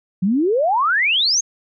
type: exponential sweep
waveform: sine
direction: up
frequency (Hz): 174.61 to 6670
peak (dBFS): -14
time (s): 0.22-1.41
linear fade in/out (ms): 10
effects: none